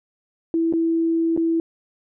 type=tone with dropouts; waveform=sine; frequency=329.6 Hz; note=E4; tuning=in tune; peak=-17 dBFS; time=0.54-1.6 s; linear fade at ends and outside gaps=1 ms; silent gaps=0.726-0.736 / 1.365-1.375 s; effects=none